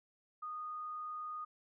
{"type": "tone", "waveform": "sine", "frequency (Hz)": 1234, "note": "D#6", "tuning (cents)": -15, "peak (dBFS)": -40, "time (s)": [0.42, 1.45], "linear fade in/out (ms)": 10, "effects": []}